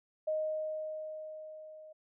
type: tone with level ramp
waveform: sine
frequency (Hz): 622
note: D#5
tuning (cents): -1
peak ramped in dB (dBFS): -29 to -49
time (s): 0.27-1.93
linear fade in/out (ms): 10
effects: none